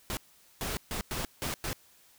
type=noise bursts at uneven times; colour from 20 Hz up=pink; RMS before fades=-34 dBFS; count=6; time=0.1-0.17 / 0.61-0.77 / 0.91-1.01 / 1.11-1.25 / 1.42-1.54 / 1.64-1.73 s; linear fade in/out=0 ms; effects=white hiss -61 dBFS RMS until 2.18 s